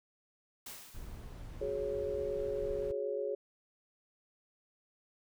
white noise with exponential decay, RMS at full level -44 dBFS, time 0.66-1.49 s, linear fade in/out 5 ms, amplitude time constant 180 ms
brown noise, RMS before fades -46 dBFS, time 0.94-2.92 s, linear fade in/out 10 ms
sine chord, F# suspended second, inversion none, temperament equal with one note detuned, 370 / 418 / 554.4 Hz, F#4 / G#4 / C#5, 0 / +11 / 0 cents, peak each -41 / -36 / -37 dBFS, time 1.61-3.35 s, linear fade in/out 5 ms
effects none

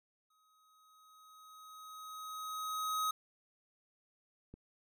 square tone with exponential growth, 1265 Hz, D#6, 28 cents sharp, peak -32 dBFS, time 0.3-3.11 s, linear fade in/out 5 ms, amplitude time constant 610 ms
click, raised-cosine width 3 ms, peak -37 dBFS, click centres 4.54 s
effects none

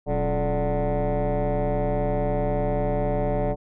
sine tone with frequency modulation, 277.2 Hz, C#4, in tune, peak -18 dBFS, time 0.06-3.56 s, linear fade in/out 50 ms, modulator 155 Hz, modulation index 2.9, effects tanh soft clip ceiling -20 dBFS

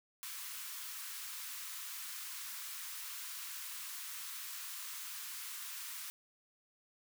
white high-pass noise, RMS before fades -45 dBFS, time 0.23-6.1 s, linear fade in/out 0 ms, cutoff 1000 Hz, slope 48 dB/octave, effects none

